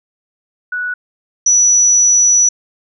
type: tone pair in turn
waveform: sine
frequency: 1473 / 5905 Hz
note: F#6 / F#8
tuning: -8 / -4 cents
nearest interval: 2 octaves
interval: 2404 cents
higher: second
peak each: -17 / -7 dBFS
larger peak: second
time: 0.72-0.94 / 1.46-2.49 s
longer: second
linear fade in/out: 5 ms
effects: none